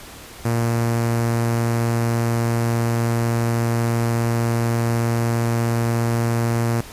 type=tone with notch filter; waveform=sawtooth; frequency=116.54 Hz; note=A#2; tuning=in tune; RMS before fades=-20 dBFS; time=0.45-6.81 s; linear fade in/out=5 ms; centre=3400 Hz; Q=1.1; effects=pink hiss -39 dBFS RMS until 6.92 s + resampled to 32000 Hz